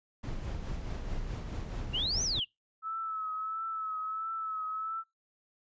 brown noise with tremolo, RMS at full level -35 dBFS, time 0.23-2.4 s, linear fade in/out 10 ms, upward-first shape sine, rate 4.7 Hz, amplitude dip 40%
sine exponential two-way sweep, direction up then down, 2719 to 6272 to 2719 Hz, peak -29 dBFS, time 1.93-2.45 s, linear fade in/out 20 ms, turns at 2.23 s
sine tone with vibrato, 1300 Hz, E6, 24 cents flat, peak -33 dBFS, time 2.82-5.04 s, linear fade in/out 50 ms, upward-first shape triangle, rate 1.5 Hz, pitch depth 43 cents each way
effects noise-tail reverb RT60 0.2 s tail -26 dB re dry + resampled to 16000 Hz

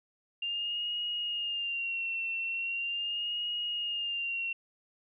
sine tone with vibrato, 2790 Hz, F7, 2 cents flat, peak -31 dBFS, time 0.42-4.53 s, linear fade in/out 5 ms, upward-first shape sine, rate 0.4 Hz, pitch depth 55 cents each way, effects none

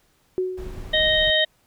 sine tone with exponential decay, 370 Hz, F#4, in tune, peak -18 dBFS, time 0.38-0.98 s, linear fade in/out 0 ms, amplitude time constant 130 ms
brown noise, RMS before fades -34 dBFS, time 0.57-1.31 s, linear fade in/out 10 ms
harmonic tone, 622.3 Hz, D#5, in tune, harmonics 1 / 3 / 5 / 6, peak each -22 / -22 / -22 / -22 dBFS, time 0.93-1.45 s, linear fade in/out 10 ms
effects pink hiss -63 dBFS RMS until 1.66 s

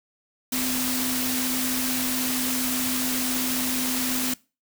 sine tone in noise, 254.2 Hz, C4, 50 cents flat, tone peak -28 dBFS, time 0.52-4.34 s, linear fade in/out 5 ms, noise white, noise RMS -27 dBFS, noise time 0.52-4.34 s, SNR -4 dB, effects noise-tail reverb RT60 0.3 s tail -22 dB re dry

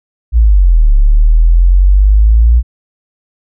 sine exponential two-way sweep, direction down then up, 60 to 34.94 to 60 Hz, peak -3 dBFS, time 0.32-2.63 s, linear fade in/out 50 ms, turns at 0.94 s, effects none

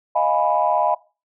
sine chord, F half-diminished seventh, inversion third, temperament equal, 622.3 / 698.5 / 830.6 / 987.8 Hz, Eb5 / F5 / Ab5 / Cb6, 0 / 0 / 0 / 0 cents, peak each -21 dBFS, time 0.15-0.95 s, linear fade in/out 10 ms, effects noise-tail reverb RT60 0.3 s tail -20 dB re dry + tanh soft clip ceiling -5 dBFS

